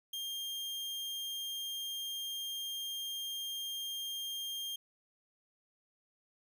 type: tone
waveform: 40% pulse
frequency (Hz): 3204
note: G7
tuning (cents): +37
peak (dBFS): -37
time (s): 0.13-4.76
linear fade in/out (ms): 5
effects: none